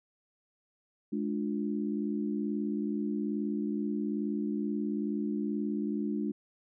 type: chord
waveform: sine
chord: D diminished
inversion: second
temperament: just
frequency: 211.4 / 293.7 / 352.4 Hz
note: Ab3 / D4 / F4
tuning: +31 / 0 / +16 cents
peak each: -32 / -34 / -38 dBFS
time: 1.12-6.32 s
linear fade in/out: 10 ms
effects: none